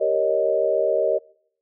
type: chord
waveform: sine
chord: Eb dominant seventh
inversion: first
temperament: equal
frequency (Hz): 392 / 466.2 / 554.4 / 622.3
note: G4 / Bb4 / Db5 / Eb5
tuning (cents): 0 / 0 / 0 / 0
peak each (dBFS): -26 / -24 / -23 / -21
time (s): 0-1.19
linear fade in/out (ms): 20
effects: noise-tail reverb RT60 0.7 s tail -25 dB re dry